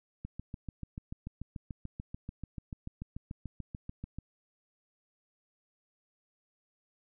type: click train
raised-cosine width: 5 ms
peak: -27 dBFS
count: 28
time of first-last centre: 0.25-4.186 s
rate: 6.86 Hz
effects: none